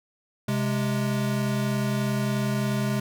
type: tone pair together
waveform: square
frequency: 130.81 / 207.6 Hz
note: C3 / G#3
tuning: 0 / 0 cents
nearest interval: minor sixth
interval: 800 cents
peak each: -27 dBFS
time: 0.48-3 s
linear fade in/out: 5 ms
effects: none